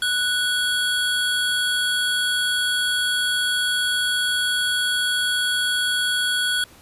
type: tone pair together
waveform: square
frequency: 1480 / 3325 Hz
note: F#6 / G#7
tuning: 0 / +1 cents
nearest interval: octave + major second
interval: 1401 cents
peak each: -23 dBFS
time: 0.02-6.64 s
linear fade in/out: 2 ms
effects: pink hiss -49 dBFS RMS until 6.81 s + resampled to 32000 Hz

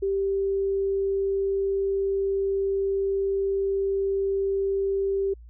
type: tone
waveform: sine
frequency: 391.7 Hz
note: G4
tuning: 1 cent flat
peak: -22 dBFS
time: 0.02-5.34 s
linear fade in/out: 10 ms
effects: added 58 Hz sine -43 dBFS peak until 5.49 s

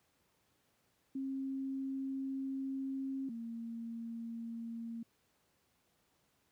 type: tone pair in turn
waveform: sine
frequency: 268.6 / 230.3 Hz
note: C4 / A#3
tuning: +46 / -21 cents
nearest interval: minor third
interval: 267 cents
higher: first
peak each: -36 / -40 dBFS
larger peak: first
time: 1.15-3.29 / 3.29-5.03 s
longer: first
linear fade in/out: 5 ms
effects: pink hiss -75 dBFS RMS until 6.51 s + high-pass 80 Hz 12 dB/octave

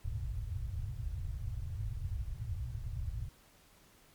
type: low-pass noise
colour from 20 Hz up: white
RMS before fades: -38 dBFS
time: 0.04-3.29 s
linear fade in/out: 10 ms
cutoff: 120 Hz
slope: 48 dB/octave
effects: pink hiss -63 dBFS RMS until 4.14 s + MP3 96 kbps

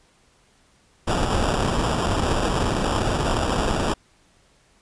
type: noise with sample-and-hold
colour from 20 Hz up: pink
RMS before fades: -22 dBFS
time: 1.07-3.94 s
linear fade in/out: 10 ms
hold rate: 2100 Hz
effects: pink hiss -59 dBFS RMS until 4.81 s + resampled to 22050 Hz

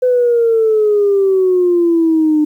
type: exponential sweep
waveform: sine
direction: down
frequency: 507 to 300 Hz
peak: -8 dBFS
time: 0.02-2.45 s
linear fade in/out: 10 ms
effects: tanh soft clip ceiling -4 dBFS + 8-bit

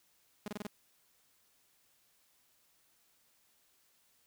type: tone bursts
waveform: sawtooth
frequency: 207.7 Hz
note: G#3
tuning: in tune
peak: -34 dBFS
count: 5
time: 0.46-0.669 s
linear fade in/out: 2 ms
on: 21 ms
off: 26 ms
effects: white hiss -71 dBFS RMS until 4.26 s

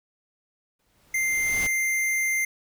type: noise with exponential growth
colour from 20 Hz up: pink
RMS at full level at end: -32 dBFS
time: 0.79-1.67 s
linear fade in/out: 5 ms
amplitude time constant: 190 ms
type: tone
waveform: square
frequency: 2093 Hz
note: C7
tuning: in tune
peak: -23 dBFS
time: 1.14-2.45 s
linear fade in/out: 5 ms
effects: none

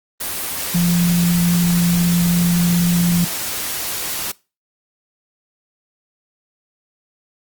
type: tone in noise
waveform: sine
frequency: 173.3 Hz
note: F3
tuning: 13 cents flat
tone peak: -13 dBFS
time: 0.74-3.25 s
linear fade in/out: 10 ms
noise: white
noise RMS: -24 dBFS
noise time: 0.2-4.32 s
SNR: +8 dB
effects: noise-tail reverb RT60 0.3 s tail -22 dB re dry + Opus 32 kbps

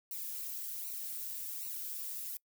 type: noise with flanger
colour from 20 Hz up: violet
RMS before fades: -41 dBFS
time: 0.11-2.37 s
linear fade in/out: 2 ms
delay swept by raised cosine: 0.59 to 3.29 ms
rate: 1.3 Hz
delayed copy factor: -0.8
effects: noise-tail reverb RT60 0.1 s tail -24 dB re dry

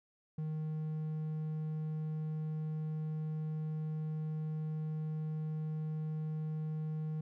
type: tone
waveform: triangle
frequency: 155.56 Hz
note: D#3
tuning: in tune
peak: -33 dBFS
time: 0.38-7.21 s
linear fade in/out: 5 ms
effects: none

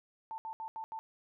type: tone bursts at uneven times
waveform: sine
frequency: 889 Hz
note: A5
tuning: 18 cents sharp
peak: -38 dBFS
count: 5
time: 0.31-0.38 / 0.45-0.53 / 0.6-0.68 / 0.76-0.84 / 0.92-0.99 s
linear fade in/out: 0 ms
effects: none

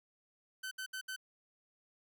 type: tone bursts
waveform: sawtooth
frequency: 1526 Hz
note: G6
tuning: 47 cents flat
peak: -36 dBFS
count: 4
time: 0.63-1.163 s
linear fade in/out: 10 ms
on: 83 ms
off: 67 ms
effects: none

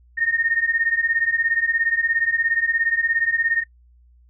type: beating tone pair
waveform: sine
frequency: 1827 / 1844 Hz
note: A#6 / A#6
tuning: -35 / -19 cents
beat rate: 17 Hz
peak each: -22 / -20 dBFS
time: 0.17-3.64 s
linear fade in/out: 20 ms
effects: noise-tail reverb RT60 0.1 s tail -22 dB re dry + added 60 Hz sine -50 dBFS peak until 4.29 s

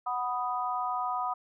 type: chord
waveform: sine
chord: B major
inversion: second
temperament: equal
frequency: 740 / 987.8 / 1244.5 Hz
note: F#5 / B5 / D#6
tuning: 0 / 0 / 0 cents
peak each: -33 dBFS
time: 0.06-1.34 s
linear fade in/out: 10 ms
effects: none

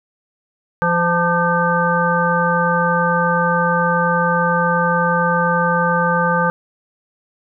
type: harmonic tone with a mistuned harmonic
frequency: 171.7 Hz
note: F3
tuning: 29 cents flat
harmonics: 1 / 3 / 5 / 7 / 9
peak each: -20 / -20 / -20 / -20 / -20 dBFS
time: 0.82-6.5 s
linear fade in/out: 0 ms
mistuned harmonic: 5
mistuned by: +54 cents
effects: none

